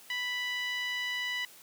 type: tone with band-pass filter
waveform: 10% pulse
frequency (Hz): 987.8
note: B5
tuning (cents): 0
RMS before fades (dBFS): -34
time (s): 0.1-1.45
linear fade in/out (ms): 2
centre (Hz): 2300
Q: 3.8
effects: white hiss -54 dBFS RMS until 1.62 s + high-pass 150 Hz 12 dB/octave